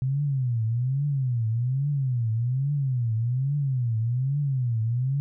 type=tone with vibrato; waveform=sine; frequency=127 Hz; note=B2; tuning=49 cents sharp; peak=-22 dBFS; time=0.02-5.2 s; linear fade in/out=0 ms; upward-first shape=triangle; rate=1.2 Hz; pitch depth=260 cents each way; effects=none